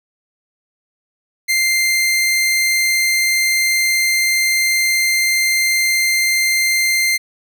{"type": "tone", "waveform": "sawtooth", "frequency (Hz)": 2093, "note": "C7", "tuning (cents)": 0, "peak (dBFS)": -10, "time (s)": [1.48, 7.18], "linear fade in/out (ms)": 20, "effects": []}